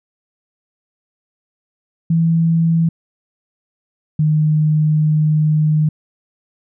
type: tone pair in turn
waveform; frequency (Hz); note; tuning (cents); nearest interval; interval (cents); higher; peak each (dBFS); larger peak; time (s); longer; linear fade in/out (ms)
sine; 164.81 / 153.6; E3 / D#3; 0 / -22; minor second; 122; first; -11; neither; 2.1-2.89 / 4.19-5.89; second; 5
effects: none